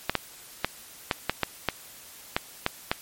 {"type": "clicks", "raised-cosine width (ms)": 0.3, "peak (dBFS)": -6, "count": 10, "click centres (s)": [0.096, 0.153, 0.646, 1.112, 1.296, 1.433, 1.687, 2.365, 2.664, 2.915], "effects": ["white hiss -47 dBFS RMS until 3.01 s", "MP3 64 kbps"]}